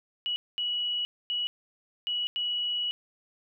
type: tone bursts at uneven times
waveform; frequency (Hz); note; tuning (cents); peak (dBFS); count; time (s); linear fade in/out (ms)
sine; 2929; F#7; -18; -27; 5; 0.26-0.36 / 0.58-1.05 / 1.3-1.47 / 2.07-2.27 / 2.36-2.91; 0
effects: none